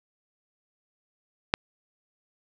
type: click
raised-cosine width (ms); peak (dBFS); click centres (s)
0.3; -4; 1.539
effects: none